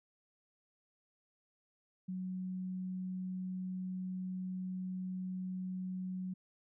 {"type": "tone", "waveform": "sine", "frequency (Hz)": 185, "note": "F#3", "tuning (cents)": 0, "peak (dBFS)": -37, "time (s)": [2.08, 6.34], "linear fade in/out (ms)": 10, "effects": []}